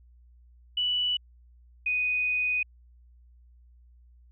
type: tone pair in turn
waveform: sine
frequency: 2960 / 2489 Hz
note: F#7 / D#7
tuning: 0 / 0 cents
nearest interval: minor third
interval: 300 cents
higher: first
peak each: -24 dBFS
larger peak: neither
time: 0.77-1.17 / 1.86-2.63 s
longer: second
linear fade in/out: 5 ms
effects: added 60 Hz sine -53 dBFS peak until 4.31 s